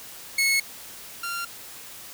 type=tone pair in turn; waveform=sawtooth; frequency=2188 / 1384.7 Hz; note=C#7 / F6; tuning=-23 / -15 cents; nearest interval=minor sixth; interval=792 cents; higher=first; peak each=-16 / -25 dBFS; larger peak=first; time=0.38-0.6 / 1.23-1.45 s; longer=neither; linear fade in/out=5 ms; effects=white hiss -42 dBFS RMS until 2.13 s